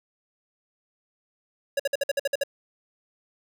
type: tone bursts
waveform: square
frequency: 558 Hz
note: C#5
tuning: 11 cents sharp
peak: -22 dBFS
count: 9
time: 1.77-2.436 s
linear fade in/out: 5 ms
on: 26 ms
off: 54 ms
effects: none